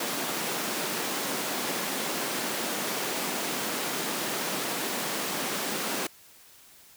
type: high-pass noise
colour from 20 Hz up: pink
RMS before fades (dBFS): -31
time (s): 0-6.07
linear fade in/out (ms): 5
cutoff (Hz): 200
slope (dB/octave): 24
effects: white hiss -54 dBFS RMS until 6.96 s